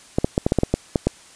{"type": "clicks", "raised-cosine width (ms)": 2, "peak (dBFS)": -3, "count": 10, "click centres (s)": [0.185, 0.245, 0.379, 0.465, 0.521, 0.587, 0.634, 0.74, 0.958, 1.07], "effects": ["white hiss -47 dBFS RMS until 1.35 s", "resampled to 22050 Hz"]}